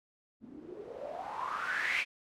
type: noise with low-pass filter sweep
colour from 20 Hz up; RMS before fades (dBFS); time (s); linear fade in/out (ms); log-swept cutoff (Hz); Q
blue; -37; 0.4-2.05; 50; 230 to 2500; 7
effects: none